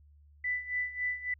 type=tone with tremolo; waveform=sine; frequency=1988 Hz; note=B6; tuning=11 cents sharp; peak=-28 dBFS; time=0.44-1.34 s; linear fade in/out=5 ms; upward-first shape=sine; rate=3.6 Hz; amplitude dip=80%; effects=added 73 Hz sine -56 dBFS peak until 1.39 s